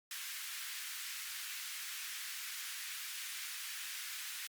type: high-pass noise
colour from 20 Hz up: pink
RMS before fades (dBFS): -44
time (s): 0.11-4.47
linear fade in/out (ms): 2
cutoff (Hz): 1600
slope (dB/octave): 24
effects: Opus 48 kbps